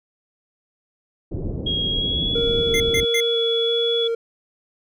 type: low-pass noise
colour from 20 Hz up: pink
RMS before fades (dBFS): -27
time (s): 1.31-3.05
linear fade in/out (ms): 10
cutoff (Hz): 450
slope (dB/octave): 24
type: tone with pitch glide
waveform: sine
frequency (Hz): 3280 to 3392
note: G#7 to G#7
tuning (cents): -22 to +36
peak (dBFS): -21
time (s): 1.66-4.08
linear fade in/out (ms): 10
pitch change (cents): +58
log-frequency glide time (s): 1.89-2.37
type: tone with vibrato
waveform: triangle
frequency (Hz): 463.4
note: A#4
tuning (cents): -10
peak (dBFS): -18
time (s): 2.35-4.15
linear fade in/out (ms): 5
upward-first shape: square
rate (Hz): 1.5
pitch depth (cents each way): 9
type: tone bursts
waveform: square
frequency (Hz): 2093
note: C7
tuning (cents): 0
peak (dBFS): -21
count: 3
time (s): 2.74-3.203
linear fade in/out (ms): 2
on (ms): 61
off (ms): 140
effects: none